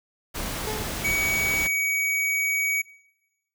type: noise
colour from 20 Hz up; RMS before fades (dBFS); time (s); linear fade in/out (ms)
pink; -31; 0.34-1.68; 20
type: tone with exponential decay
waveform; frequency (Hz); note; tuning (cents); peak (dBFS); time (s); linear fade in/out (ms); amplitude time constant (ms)
30% pulse; 431.3; A4; -35; -24; 0.67-1.1; 2; 93
type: tone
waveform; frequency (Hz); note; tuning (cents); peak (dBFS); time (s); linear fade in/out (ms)
square; 2260; C#7; +33; -23; 1.04-2.82; 10
effects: noise-tail reverb RT60 1.0 s tail -21 dB re dry